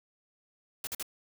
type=noise bursts; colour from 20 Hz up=white; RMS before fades=-36 dBFS; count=3; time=0.84-1.027 s; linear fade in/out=2 ms; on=31 ms; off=47 ms; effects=none